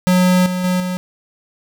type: tone with level steps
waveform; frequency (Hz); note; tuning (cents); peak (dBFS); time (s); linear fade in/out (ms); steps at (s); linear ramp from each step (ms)
square; 182.1; F#3; -27; -11 / -19 / -15 / -20; 0.07-0.97; 0; 0.46 / 0.64 / 0.8; 2
effects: none